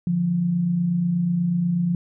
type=tone pair together; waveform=sine; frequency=146.83 / 175.07 Hz; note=D3 / F3; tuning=0 / +5 cents; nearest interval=minor third; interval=305 cents; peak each=-29 / -19 dBFS; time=0.07-1.95 s; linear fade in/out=2 ms; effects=none